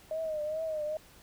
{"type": "tone with vibrato", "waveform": "sine", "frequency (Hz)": 622.3, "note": "D#5", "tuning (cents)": 0, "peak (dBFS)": -31, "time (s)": [0.11, 0.97], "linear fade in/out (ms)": 2, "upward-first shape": "triangle", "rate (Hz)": 2.4, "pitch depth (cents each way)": 78, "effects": ["pink hiss -57 dBFS RMS until 1.22 s"]}